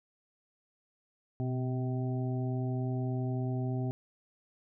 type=harmonic tone with a mistuned harmonic; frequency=128.4 Hz; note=C3; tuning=32 cents flat; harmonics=1 / 2 / 3 / 5 / 6; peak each=-31 / -37 / -41 / -45 / -47 dBFS; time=1.4-3.91 s; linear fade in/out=0 ms; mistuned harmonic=1; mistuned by=-47 cents; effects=none